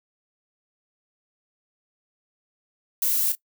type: noise with echo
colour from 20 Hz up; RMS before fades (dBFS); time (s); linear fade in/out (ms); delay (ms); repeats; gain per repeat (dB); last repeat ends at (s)
violet; -23; 3.02-3.32; 2; 31; 1; -10; 3.351
effects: noise-tail reverb RT60 0.1 s tail -20 dB re dry